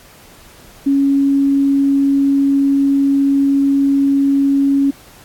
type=tone; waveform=sine; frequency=277.2 Hz; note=C#4; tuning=in tune; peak=-10 dBFS; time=0.86-4.91 s; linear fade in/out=10 ms; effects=pink hiss -43 dBFS RMS until 5.24 s + AAC 64 kbps